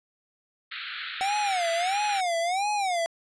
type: band-pass noise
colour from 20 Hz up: pink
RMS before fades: -36 dBFS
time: 0.71-2.21 s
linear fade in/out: 10 ms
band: 1300 to 4200 Hz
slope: 96 dB/octave
type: tone with vibrato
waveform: square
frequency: 748 Hz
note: F#5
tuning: 19 cents sharp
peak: -25 dBFS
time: 1.21-3.06 s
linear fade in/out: 0 ms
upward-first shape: sine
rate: 1.5 Hz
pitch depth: 200 cents each way
effects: resampled to 22050 Hz